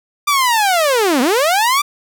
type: linear two-way sweep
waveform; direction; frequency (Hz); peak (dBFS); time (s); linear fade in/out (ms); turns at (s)
sawtooth; down then up; 1195 to 233.1 to 1195; -8; 0.27-1.82; 10; 1.21
effects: none